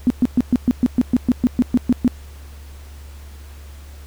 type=tone bursts; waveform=sine; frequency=246.9 Hz; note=B3; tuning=in tune; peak=-10 dBFS; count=14; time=0.07-2.078 s; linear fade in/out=0 ms; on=32 ms; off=120 ms; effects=added 71 Hz sine -35 dBFS peak until 4.06 s + pink hiss -47 dBFS RMS until 4.06 s